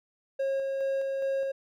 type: tone with tremolo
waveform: triangle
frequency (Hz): 542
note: C#5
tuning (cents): -39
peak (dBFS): -24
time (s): 0.39-1.52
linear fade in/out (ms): 10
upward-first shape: square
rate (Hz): 2.4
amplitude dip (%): 25
effects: none